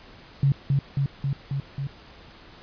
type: tone with echo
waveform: sine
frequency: 138.59 Hz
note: C#3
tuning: in tune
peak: -16 dBFS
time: 0.43-0.52 s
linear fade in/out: 2 ms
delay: 270 ms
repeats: 5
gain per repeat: -2 dB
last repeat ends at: 1.87 s
effects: pink hiss -48 dBFS RMS until 2.62 s + resampled to 11025 Hz